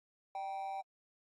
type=tone with amplitude modulation; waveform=triangle; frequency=778 Hz; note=G5; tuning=13 cents flat; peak=-33 dBFS; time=0.35-0.81 s; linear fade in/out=2 ms; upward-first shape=sine; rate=176 Hz; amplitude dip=65%; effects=AAC 32 kbps